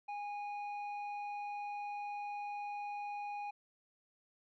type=tone with low-pass filter; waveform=square; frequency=822 Hz; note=G#5; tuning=18 cents flat; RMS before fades=-42 dBFS; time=0.08-3.51 s; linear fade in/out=10 ms; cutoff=1800 Hz; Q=5.7; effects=none